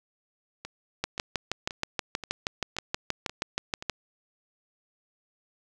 two click trains, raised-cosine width 0.2 ms, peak -10 / -20 dBFS, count 19 / 7, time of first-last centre 1.04-3.897 / 0.65-3.825 s, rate 6.3 / 1.89 Hz, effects none

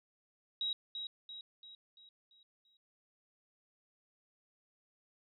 sine tone with echo, 3832 Hz, A#7, 47 cents sharp, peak -33 dBFS, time 0.61-0.73 s, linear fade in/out 2 ms, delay 340 ms, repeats 6, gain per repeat -6 dB, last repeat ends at 2.77 s, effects none

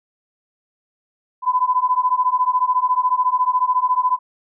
sine beating tone pair, 999 / 1013 Hz, B5 / B5, +20 / +44 cents, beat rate 14 Hz, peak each -18 dBFS, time 1.42-4.19 s, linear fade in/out 50 ms, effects none

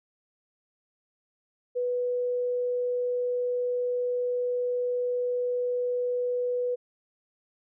sine tone, 492.6 Hz, B4, 5 cents flat, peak -25 dBFS, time 1.75-6.76 s, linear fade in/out 20 ms, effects none

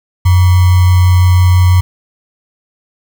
sine tone with sample-and-hold, 90.6 Hz, F#2, 36 cents flat, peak -4 dBFS, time 0.25-1.81 s, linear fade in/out 10 ms, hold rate 1050 Hz, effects none

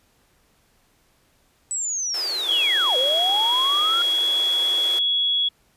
sine linear two-way sweep, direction down then up, 8000 to 486.2 to 1404 Hz, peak -23 dBFS, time 1.71-4.02 s, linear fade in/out 0 ms, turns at 2.97 s
pink high-pass noise, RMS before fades -36 dBFS, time 2.14-4.99 s, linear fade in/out 2 ms, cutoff 320 Hz, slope 96 dB/octave
sine tone with pitch glide, 3322 to 3353 Hz, G#7 to G#7, 0 to +16 cents, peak -18 dBFS, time 2.48-5.49 s, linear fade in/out 10 ms, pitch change +16 cents, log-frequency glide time 4.08-4.23 s
effects pink hiss -62 dBFS RMS until 5.76 s + resampled to 32000 Hz

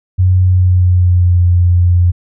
sine tone with pitch glide, 92 to 88.35 Hz, F#2 to F2, -9 to +21 cents, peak -6 dBFS, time 0.18-2.12 s, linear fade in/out 20 ms, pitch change -70 cents, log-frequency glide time 0.44-1.42 s, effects none

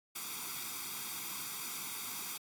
white noise with comb filter, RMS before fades -41 dBFS, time 0.15-2.38 s, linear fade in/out 10 ms, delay 0.85 ms, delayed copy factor +0.75, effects high-pass 150 Hz 12 dB/octave + AAC 64 kbps

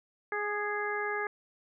harmonic tone with a mistuned harmonic, 415.8 Hz, G#4, 2 cents sharp, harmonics 1 / 2 / 3 / 4 / 5, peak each -35 / -38 / -38 / -35 / -39 dBFS, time 0.32-1.27 s, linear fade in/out 2 ms, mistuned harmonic 3, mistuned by -21 cents, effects none

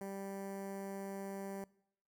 15% pulse tone with notch filter, 196 Hz, G3, in tune, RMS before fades -44 dBFS, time 0.01-1.64 s, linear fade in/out 2 ms, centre 3500 Hz, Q 0.51, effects noise-tail reverb RT60 0.7 s tail -22 dB re dry

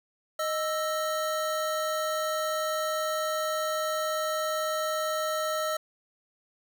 square tone pair together, 622.2 / 1318.5 Hz, D#5 / E6, 0 / 0 cents, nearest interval octave + minor second, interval 1300 cents, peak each -30 / -32 dBFS, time 0.39-5.77 s, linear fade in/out 5 ms, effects none

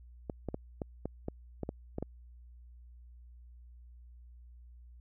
clicks, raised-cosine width 2 ms, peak -22 dBFS, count 10, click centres 0.298 / 0.487 / 0.544 / 0.818 / 1.056 / 1.284 / 1.633 / 1.691 / 1.984 / 2.026 s, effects added 60 Hz sine -51 dBFS peak until 5 s

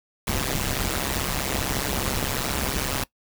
pink noise with amplitude modulation, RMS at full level -22 dBFS, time 0.27-3.04 s, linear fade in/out 5 ms, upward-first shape sine, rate 135 Hz, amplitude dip 100%, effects noise-tail reverb RT60 0.1 s tail -20 dB re dry

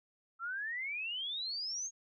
sine exponential sweep, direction up, 1318.5 to 6645 Hz, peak -36 dBFS, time 0.39-1.91 s, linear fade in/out 50 ms, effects none

